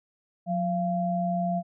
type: tone pair together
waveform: sine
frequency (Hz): 180 / 687.3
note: F#3 / F5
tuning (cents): -47 / -28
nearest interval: octave + major seventh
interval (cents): 2319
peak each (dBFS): -27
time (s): 0.46-1.63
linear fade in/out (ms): 50
effects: none